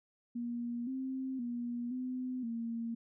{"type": "tone with pitch steps", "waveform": "sine", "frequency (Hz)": [238.2, 262.8, 239.8, 254.2, 230.9], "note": ["A#3", "C4", "A#3", "C4", "A#3"], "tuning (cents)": [38, 8, 49, -50, -16], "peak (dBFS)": -35, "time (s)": [0.35, 2.95], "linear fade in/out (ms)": 10, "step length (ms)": 520, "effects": []}